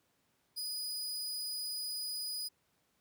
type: tone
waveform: sawtooth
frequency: 4958 Hz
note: D#8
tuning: 7 cents flat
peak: -34 dBFS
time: 0.56-2.49 s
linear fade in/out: 20 ms
effects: pink hiss -75 dBFS RMS until 3 s + high-pass 100 Hz 12 dB/octave